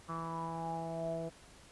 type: tone with low-pass filter sweep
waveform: sawtooth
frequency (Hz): 164.81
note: E3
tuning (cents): 0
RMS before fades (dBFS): -39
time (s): 0.08-1.3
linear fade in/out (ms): 20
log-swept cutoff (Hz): 1200 to 580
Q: 9.7
effects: pink hiss -58 dBFS RMS until 1.71 s + resampled to 24000 Hz